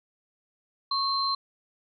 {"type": "tone pair together", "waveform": "sine", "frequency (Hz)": [1100, 4127], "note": ["C#6", "C8"], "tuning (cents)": [-14, -25], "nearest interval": "octave + major seventh", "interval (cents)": 2289, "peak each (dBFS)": -27, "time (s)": [0.91, 1.35], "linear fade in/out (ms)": 5, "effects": []}